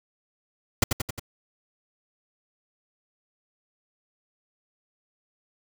pink noise with echo, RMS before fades -19 dBFS, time 0.82-0.84 s, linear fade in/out 5 ms, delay 89 ms, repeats 4, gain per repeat -4 dB, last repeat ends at 1.196 s, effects none

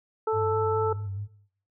harmonic tone, 440 Hz, A4, in tune, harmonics 1 / 2 / 3, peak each -24 / -30 / -31 dBFS, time 0.27-0.93 s, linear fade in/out 5 ms
sine tone with vibrato, 100.2 Hz, G2, 38 cents sharp, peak -30 dBFS, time 0.32-1.28 s, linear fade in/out 50 ms, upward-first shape square, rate 4.7 Hz, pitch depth 40 cents each way
effects noise-tail reverb RT60 0.6 s tail -18 dB re dry

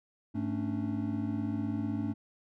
triangle tone cluster, 103.1 / 220.8 / 276.5 / 296.4 Hz, G#2 / A3 / C#4 / D4, -12 / +6 / -4 / +16 cents, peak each -35 / -33 / -34 / -35 dBFS, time 0.34-2.14 s, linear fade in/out 20 ms, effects none

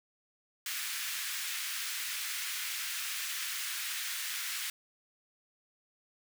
pink high-pass noise, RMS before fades -37 dBFS, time 0.66-4.7 s, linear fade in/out 2 ms, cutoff 1600 Hz, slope 24 dB/octave, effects none

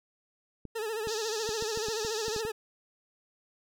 clicks, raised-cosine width 3 ms, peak -28 dBFS, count 10, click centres 0.653 / 1.072 / 1.491 / 1.624 / 1.774 / 1.885 / 2.049 / 2.282 / 2.363 / 2.451 s
40% pulse tone with vibrato, 439 Hz, A4, 4 cents flat, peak -31 dBFS, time 0.75-2.52 s, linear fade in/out 10 ms, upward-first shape sine, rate 14 Hz, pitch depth 85 cents each way
white band-pass noise, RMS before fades -39 dBFS, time 1.08-2.41 s, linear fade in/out 0 ms, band 3500 to 6700 Hz, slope 48 dB/octave
effects none

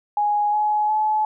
sine tone with pitch steps, 830.6 / 844.1 / 857.9 Hz, G#5 / G#5 / A5, 0 / +28 / -44 cents, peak -17 dBFS, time 0.17-1.25 s, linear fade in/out 2 ms, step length 360 ms, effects none

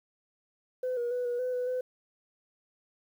sine tone with pitch steps, 507 / 478.6 / 494.5 / 483.9 / 504 / 496.5 / 506 Hz, B4 / A#4 / B4 / B4 / B4 / B4 / B4, +45 / +46 / +2 / -35 / +35 / +9 / +42 cents, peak -27 dBFS, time 0.83-1.81 s, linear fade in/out 5 ms, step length 140 ms, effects tanh soft clip ceiling -26 dBFS + 10-bit

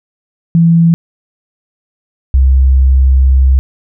sine tone pair in turn, 167.1 / 65.93 Hz, E3 / C2, +24 / +14 cents, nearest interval octave + major third, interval 1610 cents, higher first, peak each -4 dBFS, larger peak neither, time 0.55-0.94 / 2.34-3.59 s, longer second, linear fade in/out 0 ms, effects none

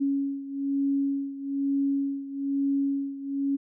sine beating tone pair, 277.1 / 278.2 Hz, C#4 / C#4, -1 / +6 cents, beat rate 1.1 Hz, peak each -26 / -30 dBFS, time 0-3.57 s, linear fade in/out 20 ms, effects none

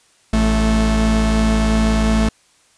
45% pulse tone pair together, 55.48 / 219.1 Hz, A1 / A3, +15 / -7 cents, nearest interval 2 octaves, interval 2378 cents, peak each -16 dBFS, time 0.33-2.29 s, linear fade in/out 5 ms, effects white hiss -55 dBFS RMS until 2.77 s + resampled to 22050 Hz

